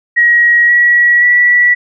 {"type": "tone with pitch steps", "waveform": "sine", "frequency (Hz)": [1900, 1924.3, 1948.9], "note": ["A#6", "B6", "B6"], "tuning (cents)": [33, -45, -23], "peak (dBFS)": -5, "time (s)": [0.16, 1.75], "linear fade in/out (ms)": 20, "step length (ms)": 530, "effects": []}